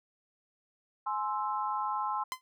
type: chord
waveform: sine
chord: Ab augmented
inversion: none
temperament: equal with one note detuned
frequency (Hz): 842.2 / 1046.5 / 1318.5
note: Ab5 / C6 / E6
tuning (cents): +24 / 0 / 0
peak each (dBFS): -34 / -33 / -37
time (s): 1.06-2.24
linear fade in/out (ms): 10
type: tone with exponential decay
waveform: sawtooth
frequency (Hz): 1029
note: C6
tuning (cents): -29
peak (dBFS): -26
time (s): 2.32-2.41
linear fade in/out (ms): 0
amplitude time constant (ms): 18
effects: none